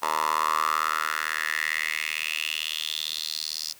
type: tone with high-pass filter sweep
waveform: 10% pulse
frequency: 77.78 Hz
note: D#2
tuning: in tune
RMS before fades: -28 dBFS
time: 0.02-3.73 s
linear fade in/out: 10 ms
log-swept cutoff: 870 to 5000 Hz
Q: 5.2
effects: white hiss -52 dBFS RMS until 3.79 s